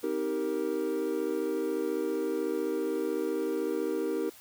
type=chord; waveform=triangle; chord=C minor seventh; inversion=none; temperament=equal with one note detuned; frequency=261.6 / 316.2 / 392 / 466.2 Hz; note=C4 / Eb4 / G4 / Bb4; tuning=0 / +28 / 0 / 0 cents; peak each=-37 / -31 / -31 / -31 dBFS; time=0.03-4.3 s; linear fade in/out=10 ms; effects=white hiss -53 dBFS RMS until 4.4 s